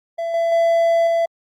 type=tone with level steps; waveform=triangle; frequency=670 Hz; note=E5; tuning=28 cents sharp; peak=-19 / -14 / -11 / -13 dBFS; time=0.18-1.26 s; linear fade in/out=10 ms; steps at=0.34 / 0.52 / 1.07 s; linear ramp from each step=2 ms; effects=Opus 48 kbps